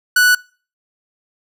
45% pulse tone, 1480 Hz, F#6, in tune, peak -9 dBFS, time 0.16-0.35 s, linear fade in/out 5 ms, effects noise-tail reverb RT60 0.4 s tail -24 dB re dry

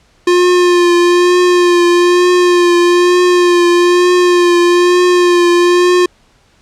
square tone with vibrato, 353.4 Hz, F4, 21 cents sharp, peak -7 dBFS, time 0.27-6.06 s, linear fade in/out 5 ms, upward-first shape triangle, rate 1.1 Hz, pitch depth 29 cents each way, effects pink hiss -51 dBFS RMS until 6.61 s + low-pass 7000 Hz 12 dB/octave

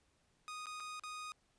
sawtooth tone with dropouts, 1241 Hz, D#6, 5 cents flat, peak -40 dBFS, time 0.48-1.32 s, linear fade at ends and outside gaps 0 ms, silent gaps 0.658-0.668 / 0.8-0.804 / 0.996-1.036 s, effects pink hiss -75 dBFS RMS until 1.58 s + resampled to 22050 Hz

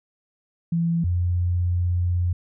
sine tone pair in turn, 168.1 / 88.38 Hz, E3 / F2, +34 / +21 cents, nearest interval major seventh, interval 1113 cents, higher first, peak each -19 dBFS, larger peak neither, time 0.72-1.04 / 1.04-2.33 s, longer second, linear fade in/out 5 ms, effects none

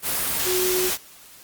sine tone in noise, 366.5 Hz, F#4, 16 cents flat, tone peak -22 dBFS, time 0.44-0.91 s, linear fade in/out 50 ms, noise white, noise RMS -24 dBFS, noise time 0.02-0.98 s, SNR -1 dB, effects white hiss -47 dBFS RMS until 1.43 s + Opus 32 kbps

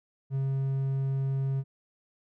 triangle tone, 135.3 Hz, C#3, 42 cents flat, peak -24 dBFS, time 0.3-1.64 s, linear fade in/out 50 ms, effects none

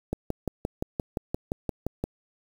click train, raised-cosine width 2 ms, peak -14 dBFS, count 12, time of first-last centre 0.13-2.04 s, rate 5.76 Hz, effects 7-bit

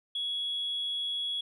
sine tone, 3351 Hz, G#7, 15 cents sharp, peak -29 dBFS, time 0.15-1.41 s, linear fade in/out 5 ms, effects tanh soft clip ceiling -26 dBFS

